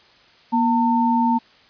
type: tone pair together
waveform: sine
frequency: 239 / 900 Hz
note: A#3 / A5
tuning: +43 / +39 cents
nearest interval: octave + major seventh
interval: 2296 cents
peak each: -18 dBFS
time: 0.52-1.39 s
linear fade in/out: 20 ms
effects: white hiss -52 dBFS RMS until 1.69 s + resampled to 11025 Hz